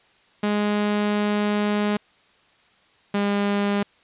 sawtooth tone pair in turn, 207.7 / 202.5 Hz, G#3 / G#3, 0 / -43 cents, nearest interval unison, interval 43 cents, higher first, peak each -16 dBFS, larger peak neither, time 0.43-1.97 / 3.14-3.83 s, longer first, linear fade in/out 5 ms, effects white hiss -58 dBFS RMS until 4.03 s + resampled to 8000 Hz

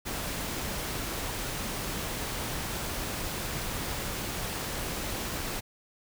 pink noise, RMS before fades -34 dBFS, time 0.05-5.61 s, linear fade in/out 20 ms, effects none

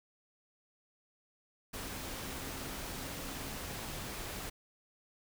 sine tone in noise, 265.6 Hz, C4, 26 cents sharp, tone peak -51 dBFS, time 1.79-3.48 s, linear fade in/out 10 ms, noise pink, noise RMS -42 dBFS, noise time 1.73-4.5 s, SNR -12 dB, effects none

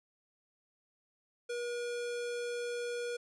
square tone, 480.3 Hz, B4, 48 cents flat, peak -36 dBFS, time 1.49-3.17 s, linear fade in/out 10 ms, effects resampled to 22050 Hz

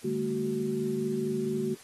sine tone cluster, 148.5 / 202.2 / 226.6 / 374.3 Hz, D3 / G#3 / A#3 / F#4, +20 / -46 / -49 / +20 cents, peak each -37 / -36 / -32 / -30 dBFS, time 0.04-1.75 s, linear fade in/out 10 ms, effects white hiss -52 dBFS RMS until 1.83 s + AAC 32 kbps

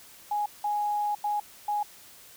sine tone bursts at uneven times, 830.6 Hz, G#5, in tune, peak -25 dBFS, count 4, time 0.31-0.46 / 0.64-1.15 / 1.24-1.4 / 1.68-1.83 s, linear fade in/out 5 ms, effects white hiss -51 dBFS RMS until 2.36 s

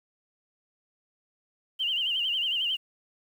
sine tone with vibrato, 2960 Hz, F#7, in tune, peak -25 dBFS, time 1.79-2.77 s, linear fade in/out 20 ms, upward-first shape sine, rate 11 Hz, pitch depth 110 cents each way, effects 9-bit

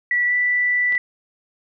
sine tone with pitch glide, 1952 to 1972.4 Hz, B6 to B6, -21 to -3 cents, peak -16 dBFS, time 0.11-0.98 s, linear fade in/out 2 ms, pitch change +18 cents, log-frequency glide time 0.26-0.33 s
clicks, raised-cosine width 0.3 ms, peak -21 dBFS, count 2, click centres 0.924 / 0.952 s
effects none

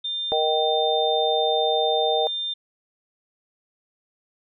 sine tone, 3600 Hz, A7, 39 cents sharp, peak -25 dBFS, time 0.04-2.54 s, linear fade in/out 10 ms
sine chord, Eb major, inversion second, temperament just, 466.7 / 622.3 / 777.8 Hz, Bb4 / Eb5 / G5, +2 / 0 / -14 cents, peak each -24 dBFS, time 0.32-2.27 s, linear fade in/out 0 ms
effects none

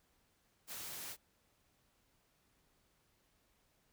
white noise with ADSR envelope, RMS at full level -44 dBFS, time 0.67-1.17 s, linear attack 53 ms, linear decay 3 ms, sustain -2 dB, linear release 54 ms, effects pink hiss -75 dBFS RMS until 3.92 s

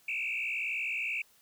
sine tone with frequency modulation, 2489 Hz, D#7, in tune, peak -30 dBFS, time 0.08-1.22 s, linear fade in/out 5 ms, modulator 61.5 Hz, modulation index 3.7, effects tanh soft clip ceiling -26 dBFS + white hiss -64 dBFS RMS until 1.41 s

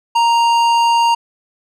sine tone with tanh clipping, 932.3 Hz, A#5, in tune, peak -12 dBFS, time 0.15-1.15 s, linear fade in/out 10 ms, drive 14 dB, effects none

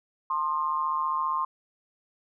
sine tone with amplitude modulation, 1058 Hz, C6, 19 cents sharp, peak -21 dBFS, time 0.3-1.45 s, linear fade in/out 5 ms, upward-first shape sine, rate 155 Hz, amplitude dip 80%, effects none

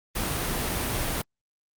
pink noise, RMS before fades -28 dBFS, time 0.15-1.22 s, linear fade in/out 10 ms, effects Opus 32 kbps

